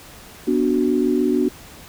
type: chord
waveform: sine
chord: B minor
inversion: none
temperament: equal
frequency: 246.9 / 293.7 / 370 Hz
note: B3 / D4 / F#4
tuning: 0 / 0 / 0 cents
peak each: -20 dBFS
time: 0.47-1.49 s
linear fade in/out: 10 ms
effects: pink hiss -42 dBFS RMS until 1.88 s